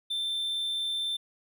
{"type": "tone", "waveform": "triangle", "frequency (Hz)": 3558, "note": "A7", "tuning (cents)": 19, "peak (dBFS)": -27, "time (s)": [0.1, 1.17], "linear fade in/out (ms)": 10, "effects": []}